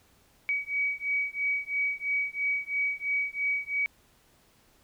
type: beating tone pair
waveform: sine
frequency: 2266 / 2269 Hz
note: C#7 / C#7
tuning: +37 / +40 cents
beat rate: 3 Hz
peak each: -30 dBFS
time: 0.49-3.86 s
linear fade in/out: 0 ms
effects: pink hiss -63 dBFS RMS until 4.83 s